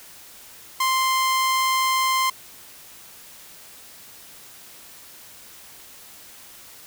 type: tone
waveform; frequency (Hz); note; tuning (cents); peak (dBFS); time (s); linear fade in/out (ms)
sawtooth; 1046.5; C6; 0; -15; 0.8-2.3; 5
effects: white hiss -45 dBFS RMS until 6.86 s